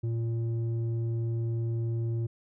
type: tone with low-pass filter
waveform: square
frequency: 115.4 Hz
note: A#2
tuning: 17 cents flat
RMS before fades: -30 dBFS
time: 0.03-2.27 s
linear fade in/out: 10 ms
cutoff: 250 Hz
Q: 2.7
effects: none